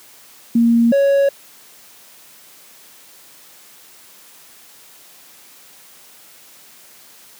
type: tone pair in turn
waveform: sine / triangle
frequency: 233.1 / 556.2 Hz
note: A#3 / C#5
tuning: 0 / +6 cents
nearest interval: octave + minor third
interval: 1506 cents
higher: second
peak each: -9 dBFS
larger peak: neither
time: 0.55-0.92 / 0.92-1.29 s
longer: neither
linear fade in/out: 5 ms
effects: white hiss -45 dBFS RMS until 7.39 s + high-pass 150 Hz 12 dB/octave